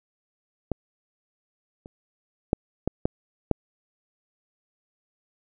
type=clicks; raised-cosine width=2 ms; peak=-12 / -28 / -6 / -10 / -8 / -6 dBFS; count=6; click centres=0.717 / 1.859 / 2.531 / 2.876 / 3.055 / 3.513 s; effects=none